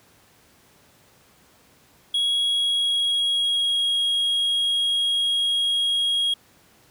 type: tone with pitch glide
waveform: triangle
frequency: 3322 to 3284 Hz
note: G#7 to G#7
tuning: 0 to -20 cents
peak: -18 dBFS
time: 2.14-6.34 s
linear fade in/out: 5 ms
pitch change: -20 cents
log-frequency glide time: 2.39-4 s
effects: pink hiss -56 dBFS RMS until 6.9 s + high-pass 80 Hz 12 dB/octave